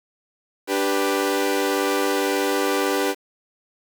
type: chord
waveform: sawtooth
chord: G major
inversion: second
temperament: equal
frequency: 293.7 / 392 / 493.9 Hz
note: D4 / G4 / B4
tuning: 0 / 0 / 0 cents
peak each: -21 / -19 / -21 dBFS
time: 0.67-3.15 s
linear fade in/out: 50 ms
effects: 7-bit